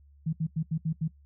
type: tone bursts at uneven times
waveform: sine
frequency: 159.5 Hz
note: D#3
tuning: 43 cents sharp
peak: -25 dBFS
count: 6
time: 0.26-0.33 / 0.4-0.47 / 0.56-0.63 / 0.71-0.78 / 0.85-0.93 / 1.01-1.08 s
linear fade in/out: 10 ms
effects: noise-tail reverb RT60 0.1 s tail -19 dB re dry + added 71 Hz sine -54 dBFS peak until 1.25 s